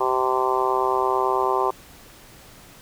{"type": "harmonic tone", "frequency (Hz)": 129.2, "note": "C3", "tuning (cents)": -21, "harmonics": [3, 4, 5, 6, 7, 8, 9], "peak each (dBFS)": [-24, -30, -30, -27, -26, -24, -30], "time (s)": [0, 1.71], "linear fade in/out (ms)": 10, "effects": ["pink hiss -47 dBFS RMS until 2.81 s"]}